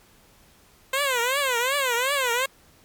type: tone with vibrato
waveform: 10% pulse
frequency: 518 Hz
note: C5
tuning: 17 cents flat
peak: -13 dBFS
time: 0.93-2.46 s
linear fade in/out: 5 ms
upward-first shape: triangle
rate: 2.7 Hz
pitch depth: 210 cents each way
effects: pink hiss -56 dBFS RMS until 2.84 s + MP3 96 kbps